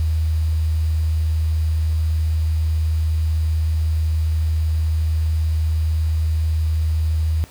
sine tone with quantisation, 79.2 Hz, D#2, 31 cents sharp, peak -16 dBFS, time 0-7.44 s, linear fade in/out 0 ms, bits 7, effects pink hiss -46 dBFS RMS until 7.5 s

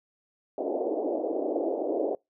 pink band-pass noise, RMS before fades -29 dBFS, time 0.58-2.15 s, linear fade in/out 2 ms, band 300 to 690 Hz, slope 48 dB/octave, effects noise-tail reverb RT60 0.2 s tail -26 dB re dry

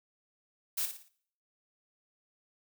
blue noise with echo, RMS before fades -32 dBFS, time 0.77-0.86 s, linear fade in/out 10 ms, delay 57 ms, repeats 4, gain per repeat -8 dB, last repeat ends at 1.088 s, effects noise-tail reverb RT60 0.6 s tail -21 dB re dry

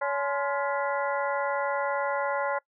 harmonic tone with a mistuned harmonic, 281.9 Hz, C#4, 29 cents sharp, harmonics 2 / 3 / 4 / 5 / 6 / 7, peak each -29 / -32 / -33 / -34 / -40 / -38 dBFS, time 0.01-2.59 s, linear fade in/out 10 ms, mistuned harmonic 4, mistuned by -140 cents, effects noise-tail reverb RT60 0.1 s tail -23 dB re dry

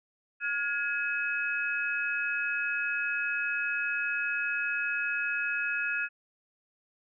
sine tone cluster, 1425 / 1670 / 2550 Hz, F6 / G#6 / D#7, +34 / +9 / +42 cents, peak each -32 / -33 / -32 dBFS, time 0.4-6.09 s, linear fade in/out 50 ms, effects none

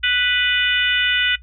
harmonic tone with a mistuned harmonic, 493.9 Hz, B4, in tune, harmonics 3 / 4 / 5 / 6 / 7, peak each -20 / -23 / -22 / -20 / -25 dBFS, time 0.03-1.36 s, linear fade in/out 10 ms, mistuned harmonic 7, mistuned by +43 cents, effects noise-tail reverb RT60 0.1 s tail -18 dB re dry + added 60 Hz sine -40 dBFS peak until 1.42 s

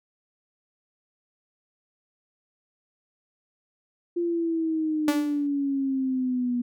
sine exponential sweep, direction down, 347.5 to 241.4 Hz, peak -23 dBFS, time 4.16-6.62 s, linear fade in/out 10 ms
sawtooth tone with exponential decay, 290 Hz, D4, 22 cents flat, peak -17 dBFS, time 5.08-5.47 s, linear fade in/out 2 ms, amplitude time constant 84 ms
effects none

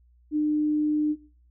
sine tone, 301.7 Hz, D4, 47 cents sharp, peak -21 dBFS, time 0.31-1.16 s, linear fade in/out 50 ms, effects noise-tail reverb RT60 0.5 s tail -23 dB re dry + added 60 Hz sine -56 dBFS peak until 1.5 s

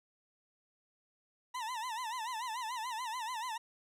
40% pulse tone with vibrato, 944 Hz, A#5, 22 cents sharp, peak -36 dBFS, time 1.54-3.58 s, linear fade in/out 10 ms, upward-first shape sine, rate 6.9 Hz, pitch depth 150 cents each way, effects low-pass 11000 Hz 12 dB/octave

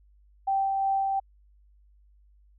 sine tone with tremolo, 780 Hz, G5, 9 cents flat, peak -22 dBFS, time 0.47-1.2 s, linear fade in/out 10 ms, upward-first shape sine, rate 2.8 Hz, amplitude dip 25%, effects added 50 Hz sine -56 dBFS peak until 2.58 s

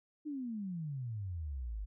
sine exponential sweep, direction down, 310 to 47.82 Hz, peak -37 dBFS, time 0.25-1.86 s, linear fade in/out 20 ms, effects none

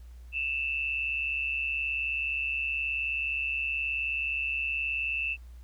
sine tone with amplitude modulation, 2658 Hz, E7, 14 cents sharp, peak -25 dBFS, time 0.32-5.37 s, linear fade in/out 50 ms, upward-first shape sine, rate 139 Hz, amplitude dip 65%, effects added 60 Hz sine -44 dBFS peak until 5.63 s + pink hiss -65 dBFS RMS until 5.63 s

